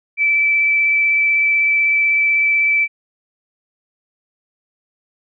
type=tone with vibrato; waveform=sine; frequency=2318 Hz; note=D7; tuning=23 cents flat; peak=-12 dBFS; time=0.17-2.88 s; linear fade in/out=50 ms; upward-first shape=sine; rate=16 Hz; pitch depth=11 cents each way; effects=none